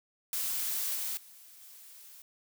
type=noise with level steps; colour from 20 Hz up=blue; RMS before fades=-33 / -35 / -54 / -52 dBFS; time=0.33-2.22 s; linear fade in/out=2 ms; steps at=0.95 / 1.17 / 1.61 s; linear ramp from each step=2 ms; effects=none

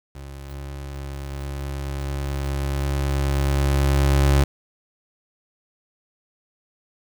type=tone with level ramp; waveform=30% pulse; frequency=69.3 Hz; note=C#2; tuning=in tune; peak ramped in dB=-32 to -11 dBFS; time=0.15-4.44 s; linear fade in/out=5 ms; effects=8-bit

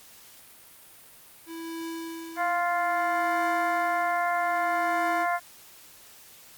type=tone with tremolo; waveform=square; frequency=329.6 Hz; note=E4; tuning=in tune; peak=-33 dBFS; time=1.46-5.27 s; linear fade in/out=50 ms; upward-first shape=triangle; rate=0.62 Hz; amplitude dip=90%
type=harmonic tone; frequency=349.2 Hz; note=F4; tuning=in tune; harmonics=2 / 3 / 4 / 5 / 6; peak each=-26 / -30 / -32 / -34 / -36 dBFS; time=2.36-5.4 s; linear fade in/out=50 ms
effects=white hiss -51 dBFS RMS until 6.57 s + Opus 48 kbps

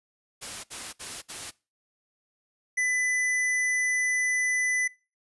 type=noise bursts; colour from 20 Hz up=white; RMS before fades=-37 dBFS; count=4; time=0.41-1.513 s; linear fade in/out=20 ms; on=230 ms; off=61 ms
type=tone; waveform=square; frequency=2000 Hz; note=B6; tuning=21 cents sharp; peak=-24 dBFS; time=2.77-4.88 s; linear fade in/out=10 ms
effects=noise-tail reverb RT60 0.3 s tail -22 dB re dry + resampled to 24000 Hz

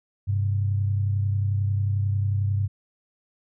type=tone pair together; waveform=sine; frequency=99.33 / 130.5 Hz; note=G2 / C3; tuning=+23 / -4 cents; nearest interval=perfect fourth; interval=473 cents; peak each=-21 / -31 dBFS; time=0.27-2.68 s; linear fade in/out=20 ms; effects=none

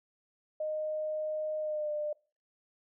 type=tone with pitch glide; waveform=sine; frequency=617 to 599.4 Hz; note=D#5 to D5; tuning=-15 to +35 cents; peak=-31 dBFS; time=0.6-2.13 s; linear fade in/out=5 ms; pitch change=-50 cents; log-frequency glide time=1.6-1.91 s; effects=noise-tail reverb RT60 0.4 s tail -24 dB re dry

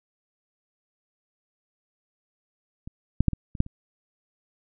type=clicks; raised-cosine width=5 ms; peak=-25 / -6 / -6 / -18 / -25 / -6 / -28 dBFS; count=7; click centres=2.875 / 3.206 / 3.283 / 3.333 / 3.552 / 3.604 / 3.664 s; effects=none

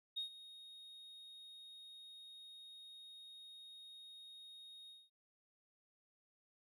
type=tone with ADSR envelope; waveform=triangle; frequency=3729 Hz; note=A#7; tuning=in tune; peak=-34 dBFS; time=0.16-5.1 s; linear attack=18 ms; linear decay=110 ms; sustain=-18 dB; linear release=210 ms; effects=tanh soft clip ceiling -36 dBFS

